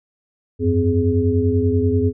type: tone cluster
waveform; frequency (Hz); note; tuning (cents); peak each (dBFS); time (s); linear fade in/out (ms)
sine; 88.8 / 99 / 257.2 / 417.9; F2 / G2 / C4 / G#4; +29 / +18 / -30 / +11; -20; 0.59-2.13; 50
effects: none